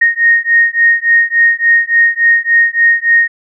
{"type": "beating tone pair", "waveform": "sine", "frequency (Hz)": [1857, 1860.5], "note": ["A#6", "A#6"], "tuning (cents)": [-7, -4], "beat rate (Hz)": 3.5, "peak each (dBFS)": -10, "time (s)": [0.01, 3.28], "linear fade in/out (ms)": 10, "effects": []}